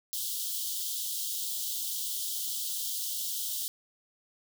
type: high-pass noise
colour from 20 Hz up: white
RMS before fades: -34 dBFS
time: 0.13-3.68 s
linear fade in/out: 0 ms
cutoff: 3000 Hz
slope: 96 dB/octave
effects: none